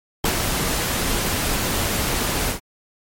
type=noise with ADSR envelope; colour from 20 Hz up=pink; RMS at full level=-18 dBFS; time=0.24-2.6 s; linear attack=5 ms; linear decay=67 ms; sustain=-4 dB; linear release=110 ms; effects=MP3 64 kbps